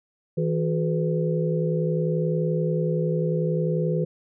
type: tone cluster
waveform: sine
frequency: 161.8 / 369.2 / 429.8 / 501 Hz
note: E3 / F#4 / A4 / B4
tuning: -32 / -4 / -41 / +25 cents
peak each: -23 / -30 / -30 / -28 dBFS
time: 0.37-4.05 s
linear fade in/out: 10 ms
effects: none